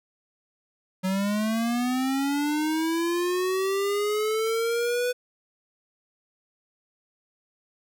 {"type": "linear sweep", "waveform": "square", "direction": "up", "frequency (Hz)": [185, 496.9], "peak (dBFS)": -24, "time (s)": [1.03, 5.13], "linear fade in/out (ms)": 20, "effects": []}